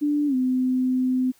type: tone with pitch glide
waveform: sine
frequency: 293.7 to 255.7 Hz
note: D4 to C4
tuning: 0 to -40 cents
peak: -19 dBFS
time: 0.01-1.32 s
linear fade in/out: 20 ms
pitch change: -240 cents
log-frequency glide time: 0.27-0.35 s
effects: white hiss -59 dBFS RMS until 1.39 s